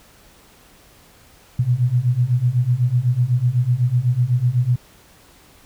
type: beating tone pair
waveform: sine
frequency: 119.1 / 127.1 Hz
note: A#2 / C3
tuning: +38 / -50 cents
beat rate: 8 Hz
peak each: -19 / -17 dBFS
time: 1.59-4.76 s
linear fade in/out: 5 ms
effects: pink hiss -50 dBFS RMS until 5.65 s